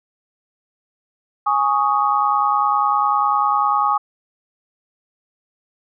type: chord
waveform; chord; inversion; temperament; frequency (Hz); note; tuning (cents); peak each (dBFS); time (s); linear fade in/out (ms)
sine; Ab suspended fourth; none; equal with one note detuned; 830.6 / 1114.5 / 1244.5; Ab5 / Db6 / Eb6; 0 / +9 / 0; -19; 1.46-3.98; 10
effects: none